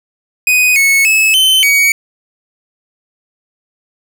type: tone with pitch steps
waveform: 45% pulse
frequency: 2496 / 2202 / 2592 / 3067 / 2251 Hz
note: D#7 / C#7 / E7 / G7 / C#7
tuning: +5 / -12 / -30 / -38 / +26 cents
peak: -7 dBFS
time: 0.47-1.92 s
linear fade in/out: 2 ms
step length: 290 ms
effects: none